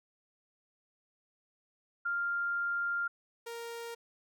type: tone pair in turn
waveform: sine / sawtooth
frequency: 1396.9 / 466.2 Hz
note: F6 / A#4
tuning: 0 / 0 cents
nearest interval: octave + perfect fifth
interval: 1900 cents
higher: first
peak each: -30 / -36 dBFS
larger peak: first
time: 2.05-3.08 / 3.46-3.95 s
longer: first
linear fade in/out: 10 ms
effects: none